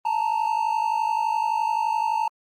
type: tone pair together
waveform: triangle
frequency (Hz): 870.3 / 922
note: A5 / A#5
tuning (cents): -19 / -19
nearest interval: minor second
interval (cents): 100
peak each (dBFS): -22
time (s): 0.05-2.28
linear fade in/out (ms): 5
effects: Opus 32 kbps